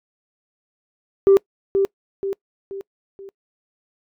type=tone with echo; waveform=sine; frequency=392 Hz; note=G4; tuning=in tune; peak=-7 dBFS; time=1.27-1.37 s; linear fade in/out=0 ms; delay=480 ms; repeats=4; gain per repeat=-7 dB; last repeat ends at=3.29 s; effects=noise-tail reverb RT60 0.1 s tail -25 dB re dry + tanh soft clip ceiling -6 dBFS